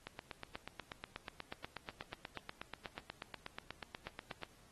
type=click train; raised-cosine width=0.3 ms; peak=-27 dBFS; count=37; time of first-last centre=0.07-4.434 s; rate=8.25 Hz; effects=pink hiss -66 dBFS RMS until 4.71 s + AAC 32 kbps

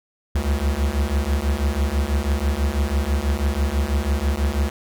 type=beating tone pair; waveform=square; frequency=67.6 / 73.7 Hz; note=C#2 / D2; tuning=-43 / +7 cents; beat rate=6.1 Hz; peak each=-23 / -22 dBFS; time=0.35-4.7 s; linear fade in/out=5 ms; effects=none

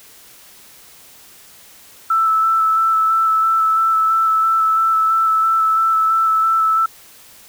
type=tone with vibrato; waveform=sine; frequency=1318.5 Hz; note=E6; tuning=in tune; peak=-12 dBFS; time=2.1-6.86 s; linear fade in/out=5 ms; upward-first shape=square; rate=3 Hz; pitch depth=11 cents each way; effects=white hiss -44 dBFS RMS until 7.48 s

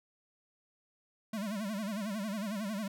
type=tone with vibrato; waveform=square; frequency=207.7 Hz; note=G#3; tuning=in tune; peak=-35 dBFS; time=1.33-2.88 s; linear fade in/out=5 ms; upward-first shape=sine; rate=11 Hz; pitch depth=140 cents each way; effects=none

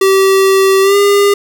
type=tone with pitch glide; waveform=square; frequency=386 to 403.8 Hz; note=G4 to G#4; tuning=-27 to -49 cents; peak=-7 dBFS; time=0.01-1.34 s; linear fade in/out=5 ms; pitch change=+78 cents; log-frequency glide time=0.82-0.96 s; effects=8-bit

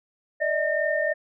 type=tone cluster; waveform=sine; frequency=591 / 634 / 1819 Hz; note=D5 / D#5 / A#6; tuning=+11 / +32 / -43 cents; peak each=-26 dBFS; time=0.4-1.14 s; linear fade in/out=20 ms; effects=none

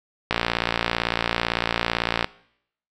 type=click train; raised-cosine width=0.3 ms; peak=-4 dBFS; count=113; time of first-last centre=0.31-2.244 s; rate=57.9 Hz; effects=noise-tail reverb RT60 0.7 s tail -21 dB re dry

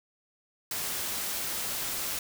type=noise; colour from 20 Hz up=white; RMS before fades=-33 dBFS; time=0.71-2.19 s; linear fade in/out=2 ms; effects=none

